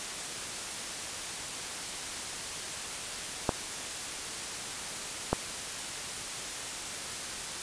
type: clicks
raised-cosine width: 1 ms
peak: -10 dBFS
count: 2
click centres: 3.492 / 5.33 s
effects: white hiss -37 dBFS RMS until 7.62 s + resampled to 22050 Hz